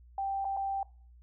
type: tone with dropouts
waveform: sine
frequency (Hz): 784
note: G5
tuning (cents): 0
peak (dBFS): -30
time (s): 0.18-0.83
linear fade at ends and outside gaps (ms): 2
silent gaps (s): 0.446-0.451 / 0.567-0.571
effects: noise-tail reverb RT60 0.4 s tail -21 dB re dry + added 60 Hz sine -53 dBFS peak until 1.22 s